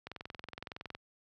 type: click train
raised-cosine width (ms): 0.3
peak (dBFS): -26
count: 20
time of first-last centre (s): 0.07-0.95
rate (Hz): 21.6
effects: high-pass 60 Hz 12 dB/octave